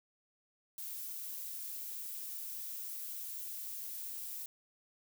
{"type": "noise", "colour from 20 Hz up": "violet", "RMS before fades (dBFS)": -43, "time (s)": [0.78, 4.46], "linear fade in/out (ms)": 2, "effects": []}